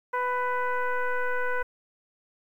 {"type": "tone with frequency modulation", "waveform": "sine", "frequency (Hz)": 497.2, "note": "B4", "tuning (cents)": 12, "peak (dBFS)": -24, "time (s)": [0.13, 1.63], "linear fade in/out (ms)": 10, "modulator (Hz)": 497, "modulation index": 2.4, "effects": ["10-bit"]}